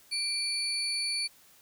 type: tone cluster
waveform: sine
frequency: 2356 / 4475 / 9690 Hz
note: D7 / C#8 / D#9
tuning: +5 / +16 / -47 cents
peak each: -36 / -30 / -37 dBFS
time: 0.11-1.28 s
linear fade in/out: 20 ms
effects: white hiss -59 dBFS RMS until 1.61 s